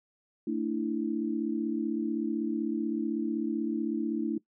sine chord, A suspended fourth, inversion none, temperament equal with one note detuned, 224.4 / 293.7 / 329.6 Hz, A3 / D4 / E4, +34 / 0 / 0 cents, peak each -32 dBFS, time 0.47-4.38 s, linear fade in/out 5 ms, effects noise-tail reverb RT60 0.1 s tail -20 dB re dry

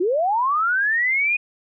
sine linear sweep, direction up, 329.6 to 2489 Hz, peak -17 dBFS, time 0-1.37 s, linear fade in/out 10 ms, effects none

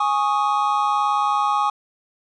triangle chord, Ab suspended fourth, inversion none, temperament just, 830.6 / 1107.5 / 1245.9 Hz, Ab5 / Db6 / Eb6, 0 / -2 / +2 cents, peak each -19 / -20 / -21 dBFS, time 0-1.7 s, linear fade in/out 5 ms, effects resampled to 22050 Hz

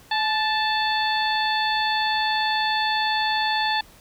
harmonic tone with a mistuned harmonic, 880 Hz, A5, in tune, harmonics 1 / 2 / 3 / 4 / 5, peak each -23 / -26 / -32 / -28 / -30 dBFS, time 0.11-3.81 s, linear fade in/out 5 ms, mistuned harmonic 1, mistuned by -38 cents, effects pink hiss -51 dBFS RMS until 4 s

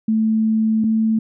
sine tone pair in turn, 220 / 221.2 Hz, A3 / A3, 0 / +9 cents, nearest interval unison, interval 9 cents, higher second, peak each -14 dBFS, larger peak neither, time 0.08-0.84 / 0.84-1.19 s, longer first, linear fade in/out 5 ms, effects none

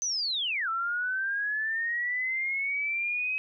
sine linear two-way sweep, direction down then up, 6200 to 1318.5 to 2549 Hz, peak -27 dBFS, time 0.02-3.38 s, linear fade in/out 0 ms, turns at 0.69 s, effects none

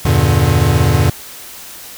square chord, E half-diminished seventh, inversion none, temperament equal with one note detuned, 82.41 / 98 / 119.06 / 146.83 Hz, E2 / G2 / Bb2 / D3, 0 / 0 / +37 / 0 cents, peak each -16 dBFS, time 0.05-1.1 s, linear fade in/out 5 ms, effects white hiss -33 dBFS RMS until 1.97 s

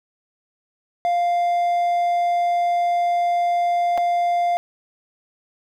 triangle tone with dropouts, 698.5 Hz, F5, in tune, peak -15 dBFS, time 1.05-4.57 s, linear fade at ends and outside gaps 0 ms, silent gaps 3.976-3.98 s, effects none

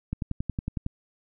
click train, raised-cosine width 5 ms, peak -16 dBFS, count 9, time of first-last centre 0.13-0.864 s, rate 10.9 Hz, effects none

